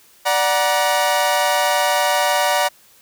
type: chord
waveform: sawtooth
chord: D augmented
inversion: none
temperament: equal with one note detuned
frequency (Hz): 587.3 / 740 / 949.2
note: D5 / F#5 / A#5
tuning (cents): 0 / 0 / +31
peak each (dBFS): -16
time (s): 0.25-2.69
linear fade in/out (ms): 20
effects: white hiss -51 dBFS RMS until 3.01 s